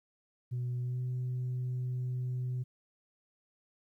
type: tone with pitch glide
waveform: sine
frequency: 123.47 to 125.99 Hz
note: B2 to B2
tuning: 0 to +35 cents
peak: -30 dBFS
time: 0.51-2.64 s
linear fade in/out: 20 ms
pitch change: +35 cents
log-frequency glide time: 0.81-1 s
effects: tanh soft clip ceiling -30 dBFS + 12-bit